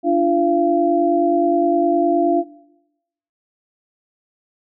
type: tone cluster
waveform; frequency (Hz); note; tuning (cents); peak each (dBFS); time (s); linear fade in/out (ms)
sine; 292.8 / 342.4 / 685; D4 / F4 / F5; -5 / -34 / -34; -18; 0.03-2.44; 50
effects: noise-tail reverb RT60 0.9 s tail -19 dB re dry